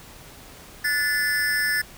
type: tone with amplitude modulation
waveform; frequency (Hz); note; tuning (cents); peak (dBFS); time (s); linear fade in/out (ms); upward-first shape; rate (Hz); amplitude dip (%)
square; 1745; A6; -15; -18; 0.84-1.82; 10; sine; 286; 75
effects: pink hiss -45 dBFS RMS until 1.97 s